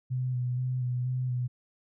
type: tone with vibrato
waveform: sine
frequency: 125.8 Hz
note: B2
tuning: 32 cents sharp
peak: -27 dBFS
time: 0.1-1.48 s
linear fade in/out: 20 ms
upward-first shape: square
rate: 2.1 Hz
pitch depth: 22 cents each way
effects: none